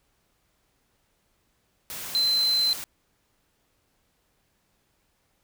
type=tone in noise; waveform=sine; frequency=4075 Hz; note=C8; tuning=47 cents flat; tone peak=-20 dBFS; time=2.15-2.73 s; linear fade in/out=0 ms; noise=white; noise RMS=-36 dBFS; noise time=1.9-2.84 s; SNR=+13 dB; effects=pink hiss -70 dBFS RMS until 5.43 s